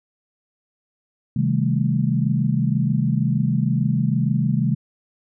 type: chord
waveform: sine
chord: A half-diminished seventh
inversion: first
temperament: just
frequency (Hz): 132 / 158.4 / 198 / 220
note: C3 / Eb3 / G3 / A3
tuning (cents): +16 / +31 / +18 / 0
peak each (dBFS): -21 / -22 / -24 / -24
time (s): 1.36-4.75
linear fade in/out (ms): 5
effects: none

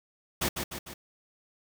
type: noise with echo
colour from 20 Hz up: pink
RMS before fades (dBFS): -28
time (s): 0.41-0.49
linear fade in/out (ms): 10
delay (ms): 150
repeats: 3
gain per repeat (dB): -5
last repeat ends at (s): 0.94
effects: none

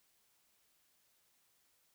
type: silence
effects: white hiss -74 dBFS RMS until 1.94 s

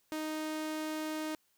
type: tone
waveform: sawtooth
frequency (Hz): 310.7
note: D#4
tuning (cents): -2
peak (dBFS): -31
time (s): 0.12-1.35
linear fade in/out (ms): 0
effects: white hiss -73 dBFS RMS until 1.57 s

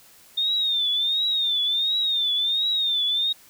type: tone with vibrato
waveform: sine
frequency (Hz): 3641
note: A#7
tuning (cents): -41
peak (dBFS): -20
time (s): 0.37-3.33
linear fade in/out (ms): 10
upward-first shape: triangle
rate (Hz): 1.4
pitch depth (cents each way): 120
effects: white hiss -52 dBFS RMS until 3.49 s

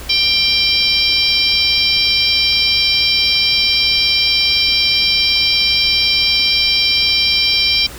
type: harmonic tone with a mistuned harmonic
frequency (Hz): 788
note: G5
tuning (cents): +9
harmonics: 3 / 4 / 5 / 6 / 7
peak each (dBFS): -18 / -18 / -18 / -18 / -18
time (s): 0.09-7.87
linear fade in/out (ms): 10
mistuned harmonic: 7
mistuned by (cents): -34
effects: added 60 Hz sine -35 dBFS peak until 7.98 s + pink hiss -33 dBFS RMS until 7.98 s

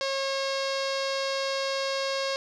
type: tone with low-pass filter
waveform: sawtooth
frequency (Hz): 543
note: C#5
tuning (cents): -36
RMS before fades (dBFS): -29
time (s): 0.01-2.36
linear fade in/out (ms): 0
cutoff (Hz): 4900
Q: 3.1
effects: none

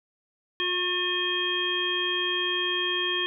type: harmonic tone with a mistuned harmonic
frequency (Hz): 358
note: F4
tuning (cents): +43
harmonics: 1 / 3 / 5 / 7 / 9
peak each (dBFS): -32 / -35 / -31 / -34 / -27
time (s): 0.6-3.26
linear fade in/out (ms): 0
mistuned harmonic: 3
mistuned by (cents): +25
effects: none

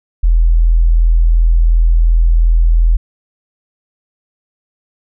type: tone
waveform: sine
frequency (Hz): 41.4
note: E1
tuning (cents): +8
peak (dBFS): -6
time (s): 0.23-2.97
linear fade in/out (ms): 10
effects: none

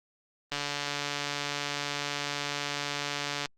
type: click train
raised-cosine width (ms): 0.2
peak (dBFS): -14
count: 424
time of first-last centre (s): 0.52-3.458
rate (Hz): 144
effects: Opus 24 kbps

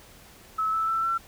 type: tone with pitch steps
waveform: sine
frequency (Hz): 1298 / 1314.6 / 1331.4 / 1348.4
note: E6 / E6 / E6 / E6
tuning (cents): -27 / -5 / +17 / +39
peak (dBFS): -23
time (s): 0.58-1.18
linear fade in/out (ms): 10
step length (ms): 150
effects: pink hiss -51 dBFS RMS until 1.27 s

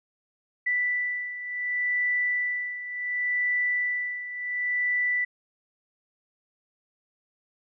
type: beating tone pair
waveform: sine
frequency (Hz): 1975.5 / 1976.19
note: B6 / B6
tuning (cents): 0 / +1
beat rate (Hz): 0.69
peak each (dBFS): -26 / -31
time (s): 0.66-5.25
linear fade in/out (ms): 10
effects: none

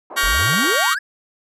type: band-pass noise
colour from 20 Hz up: white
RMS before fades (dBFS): -35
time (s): 0.1-0.76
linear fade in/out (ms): 5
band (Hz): 310 to 1000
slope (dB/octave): 24
type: chord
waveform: sawtooth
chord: G half-diminished seventh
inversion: second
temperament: just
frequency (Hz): 1128.9 / 1411.2 / 1568 / 1881.6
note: Db6 / F6 / G6 / Bb6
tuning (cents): +31 / +18 / 0 / +16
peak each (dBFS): -18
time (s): 0.16-0.95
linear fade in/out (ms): 20
type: exponential sweep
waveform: triangle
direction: up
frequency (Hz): 34.1 to 1760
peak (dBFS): -19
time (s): 0.23-0.99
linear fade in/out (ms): 10
effects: resampled to 32000 Hz

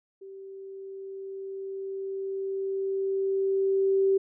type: tone with level ramp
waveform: sine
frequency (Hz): 388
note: G4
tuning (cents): -18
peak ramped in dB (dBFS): -41 to -19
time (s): 0.21-4.18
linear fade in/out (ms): 10
effects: none

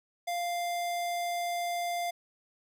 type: tone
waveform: square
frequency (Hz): 697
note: F5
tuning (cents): -4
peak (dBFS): -31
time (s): 0.27-2.11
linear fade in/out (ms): 10
effects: none

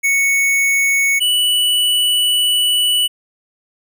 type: tone pair in turn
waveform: square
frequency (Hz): 2217 / 2959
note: C#7 / F#7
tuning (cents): 0 / -1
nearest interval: perfect fourth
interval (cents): 499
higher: second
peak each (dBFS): -13 / -13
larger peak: neither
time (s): 0.03-1.2 / 1.2-3.08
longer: second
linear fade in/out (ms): 20
effects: none

